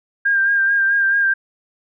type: tone with vibrato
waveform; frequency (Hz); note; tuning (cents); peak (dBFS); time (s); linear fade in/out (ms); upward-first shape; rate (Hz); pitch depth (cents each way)
sine; 1600; G6; +35; -13; 0.25-1.34; 10; sine; 4.6; 30
effects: none